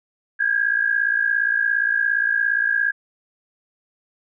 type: tone pair together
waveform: sine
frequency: 1603.9 / 1661.2 Hz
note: G6 / G#6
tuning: +39 / 0 cents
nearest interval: minor second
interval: 61 cents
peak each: -20 dBFS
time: 0.39-2.92 s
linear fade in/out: 20 ms
effects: none